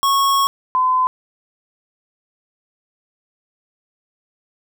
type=tone pair in turn; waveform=square / sine; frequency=1101 / 1020.4 Hz; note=C#6 / C6; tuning=-12 / -44 cents; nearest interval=minor second; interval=132 cents; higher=first; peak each=-14 / -13 dBFS; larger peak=second; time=0.03-0.47 / 0.75-1.07 s; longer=first; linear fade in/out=0 ms; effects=none